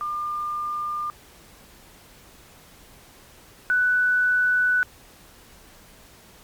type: tone pair in turn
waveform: sine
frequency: 1200 / 1488.6 Hz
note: D6 / F#6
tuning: +37 / +10 cents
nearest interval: major third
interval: 373 cents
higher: second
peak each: -25 / -17 dBFS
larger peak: second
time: 0.01-1.1 / 3.7-4.83 s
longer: second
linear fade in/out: 0 ms
effects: pink hiss -50 dBFS RMS until 6.43 s + MP3 96 kbps